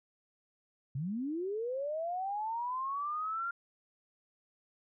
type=linear sweep; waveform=sine; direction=up; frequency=124.2 to 1400 Hz; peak=-33 dBFS; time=0.95-3.51 s; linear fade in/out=5 ms; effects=none